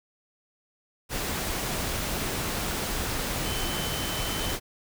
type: tone in noise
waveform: sine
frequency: 3056 Hz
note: G7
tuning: 45 cents flat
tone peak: -36 dBFS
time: 3.43-4.57 s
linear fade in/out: 50 ms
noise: pink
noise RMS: -30 dBFS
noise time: 1.09-4.6 s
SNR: -9 dB
effects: none